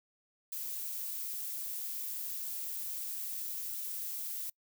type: noise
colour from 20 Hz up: violet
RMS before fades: -39 dBFS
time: 0.52-4.5 s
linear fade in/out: 5 ms
effects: noise-tail reverb RT60 0.1 s tail -26 dB re dry